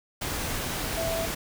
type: tone in noise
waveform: sine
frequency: 659.3 Hz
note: E5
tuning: in tune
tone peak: -28 dBFS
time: 0.97-1.26 s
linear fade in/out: 10 ms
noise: pink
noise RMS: -31 dBFS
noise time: 0.21-1.35 s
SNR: 0 dB
effects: none